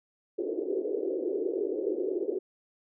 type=band-pass noise; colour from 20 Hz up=white; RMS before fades=-31 dBFS; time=0.38-2.39 s; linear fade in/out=10 ms; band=340 to 450 Hz; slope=48 dB/octave; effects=none